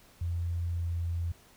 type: tone with pitch glide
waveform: sine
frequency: 85.8 to 85.11 Hz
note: F2 to F2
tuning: -30 to -44 cents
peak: -29 dBFS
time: 0.21-1.32 s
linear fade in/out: 5 ms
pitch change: -14 cents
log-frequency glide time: 0.77-0.84 s
effects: pink hiss -59 dBFS RMS until 1.56 s